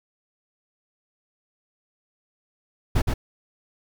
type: noise with echo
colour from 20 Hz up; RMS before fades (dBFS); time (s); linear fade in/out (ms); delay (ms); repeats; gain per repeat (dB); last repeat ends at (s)
brown; -18; 2.95-3.02; 10; 120; 1; -3; 3.14
effects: none